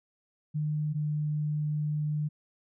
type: tone pair in turn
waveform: sine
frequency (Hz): 151.4 / 150.44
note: D#3 / D3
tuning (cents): -47 / +42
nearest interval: unison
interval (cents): 11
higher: first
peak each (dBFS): -27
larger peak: neither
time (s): 0.54-0.94 / 0.94-2.29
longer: second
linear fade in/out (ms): 20
effects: none

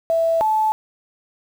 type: tone pair in turn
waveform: sine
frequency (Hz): 659.3 / 868.2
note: E5 / A5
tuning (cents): 0 / -23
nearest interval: perfect fourth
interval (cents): 477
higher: second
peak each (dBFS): -15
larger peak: neither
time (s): 0.1-0.41 / 0.41-0.72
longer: neither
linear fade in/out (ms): 0
effects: 7-bit

